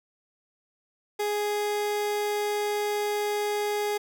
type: tone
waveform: 30% pulse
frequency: 415.3 Hz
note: G#4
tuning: in tune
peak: -23 dBFS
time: 1.19-3.98 s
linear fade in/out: 10 ms
effects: none